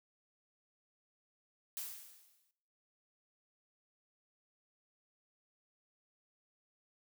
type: noise with exponential decay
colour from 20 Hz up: blue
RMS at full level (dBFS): -40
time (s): 1.77-2.51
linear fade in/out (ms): 0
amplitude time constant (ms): 160
effects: noise-tail reverb RT60 0.8 s tail -19 dB re dry